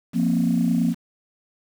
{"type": "chord", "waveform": "sine", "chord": "F suspended fourth", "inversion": "none", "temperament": "just", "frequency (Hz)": [174.61, 232.8, 261.9], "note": ["F3", "Bb3", "C4"], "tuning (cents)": [0, -2, 2], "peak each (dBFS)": [-21, -20, -23], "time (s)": [0.13, 0.95], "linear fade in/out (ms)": 50, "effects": ["tanh soft clip ceiling -11 dBFS", "7-bit"]}